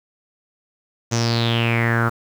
sawtooth tone with low-pass filter sweep, 116.54 Hz, A#2, in tune, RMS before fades -19 dBFS, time 1.11-2.1 s, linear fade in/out 20 ms, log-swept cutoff 6400 to 1300 Hz, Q 7, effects 7-bit

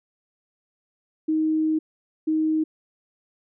sine tone bursts at uneven times, 313.7 Hz, D#4, 14 cents sharp, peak -19 dBFS, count 2, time 1.28-1.79 / 2.27-2.64 s, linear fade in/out 10 ms, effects none

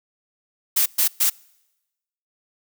blue noise bursts, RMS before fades -18 dBFS, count 3, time 0.76-1.3 s, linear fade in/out 10 ms, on 100 ms, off 120 ms, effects noise-tail reverb RT60 1.0 s tail -26 dB re dry

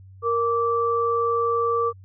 sine tone pair together, 466.2 / 1164.6 Hz, A#4 / D6, 0 / -15 cents, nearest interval octave + major third, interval 1585 cents, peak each -22 dBFS, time 0.22-1.93 s, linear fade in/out 50 ms, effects added 95 Hz sine -43 dBFS peak until 2.04 s

